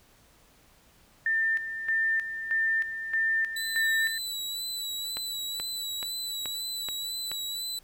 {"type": "tone with tremolo", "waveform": "sine", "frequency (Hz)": 1796, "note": "A6", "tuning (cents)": 35, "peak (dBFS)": -23, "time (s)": [1.26, 4.18], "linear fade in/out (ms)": 2, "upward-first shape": "square", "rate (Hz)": 1.6, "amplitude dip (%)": 65}
{"type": "tone with vibrato", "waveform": "sawtooth", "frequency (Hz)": 3951, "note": "B7", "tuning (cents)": 0, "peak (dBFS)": -29, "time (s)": [3.56, 7.79], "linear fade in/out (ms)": 5, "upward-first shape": "sine", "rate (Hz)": 2, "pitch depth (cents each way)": 32}
{"type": "click train", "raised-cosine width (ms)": 0.3, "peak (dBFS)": -20, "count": 6, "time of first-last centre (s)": [5.17, 7.316], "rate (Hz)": 2.33}
{"effects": ["pink hiss -60 dBFS RMS until 7.83 s"]}